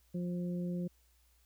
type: harmonic tone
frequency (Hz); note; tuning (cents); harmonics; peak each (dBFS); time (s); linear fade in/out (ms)
176.5; F3; +19; 1 / 2 / 3; -34 / -44 / -47; 0.14-0.88; 10
effects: added 60 Hz sine -67 dBFS peak until 1.45 s + white hiss -72 dBFS RMS until 1.45 s